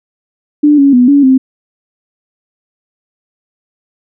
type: tone with pitch steps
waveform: sine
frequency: 295.6 / 278.6 / 247.1 / 283.7 / 262.1 Hz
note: D4 / C#4 / B3 / C#4 / C4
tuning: +11 / +9 / +1 / +40 / +3 cents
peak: -3 dBFS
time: 0.63-1.38 s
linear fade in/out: 10 ms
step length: 150 ms
effects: none